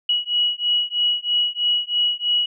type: beating tone pair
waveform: sine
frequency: 2916 / 2919.1 Hz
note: F#7 / F#7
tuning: -26 / -24 cents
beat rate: 3.1 Hz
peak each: -21 dBFS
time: 0.09-2.46 s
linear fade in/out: 5 ms
effects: none